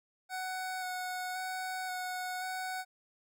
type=tone with vibrato; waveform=25% pulse; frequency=740 Hz; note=F#5; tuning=in tune; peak=-32 dBFS; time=0.29-2.85 s; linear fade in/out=50 ms; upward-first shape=square; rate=0.94 Hz; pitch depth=13 cents each way; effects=none